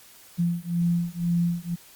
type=beating tone pair; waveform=sine; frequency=171 / 173 Hz; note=F3 / F3; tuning=-36 / -16 cents; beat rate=2 Hz; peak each=-25 dBFS; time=0.38-1.76 s; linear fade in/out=20 ms; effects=white hiss -51 dBFS RMS until 1.95 s + Opus 48 kbps